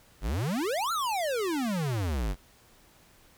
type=exponential two-way sweep; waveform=square; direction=up then down; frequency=42.69 to 1396.9 to 42.69 Hz; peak=-28 dBFS; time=0.21-2.36 s; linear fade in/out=50 ms; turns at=0.92 s; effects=pink hiss -59 dBFS RMS until 3.37 s